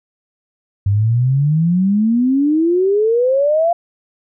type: exponential sweep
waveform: sine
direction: up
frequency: 97 to 698.5 Hz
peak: -11 dBFS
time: 0.86-3.73 s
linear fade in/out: 5 ms
effects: none